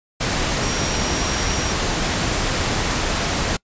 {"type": "tone in noise", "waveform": "sine", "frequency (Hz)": 5640, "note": "F8", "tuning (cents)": 16, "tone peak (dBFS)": -30, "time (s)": [0.62, 1.73], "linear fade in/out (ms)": 10, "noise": "pink", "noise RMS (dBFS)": -21, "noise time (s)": [0.2, 3.57], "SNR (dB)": -12, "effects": ["noise-tail reverb RT60 0.1 s tail -25 dB re dry", "resampled to 16000 Hz"]}